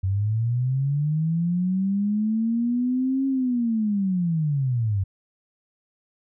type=linear two-way sweep; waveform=sine; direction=up then down; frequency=92.9 to 271.6 to 92.9 Hz; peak=-20 dBFS; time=0.03-5.04 s; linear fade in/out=10 ms; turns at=3.27 s; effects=none